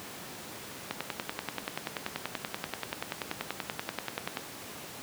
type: click train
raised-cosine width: 0.3 ms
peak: -15 dBFS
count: 37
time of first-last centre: 0.91-4.372 s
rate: 10.4 Hz
effects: pink hiss -43 dBFS RMS until 5.02 s + high-pass 150 Hz 12 dB/octave